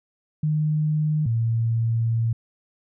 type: tone pair in turn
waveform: sine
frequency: 153 / 114.62 Hz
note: D#3 / A#2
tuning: -29 / -29 cents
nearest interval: perfect fourth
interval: 500 cents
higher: first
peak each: -19 dBFS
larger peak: neither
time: 0.43-1.26 / 1.26-2.33 s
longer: second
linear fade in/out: 5 ms
effects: none